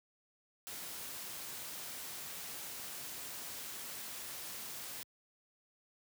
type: noise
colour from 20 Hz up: white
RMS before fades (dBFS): -45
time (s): 0.67-5.03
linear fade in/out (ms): 0
effects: high-pass 80 Hz 12 dB/octave